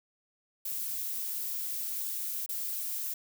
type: noise with dropouts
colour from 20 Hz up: violet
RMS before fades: -35 dBFS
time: 0.65-3.14 s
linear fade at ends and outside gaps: 5 ms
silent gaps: 2.462-2.49 s
effects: none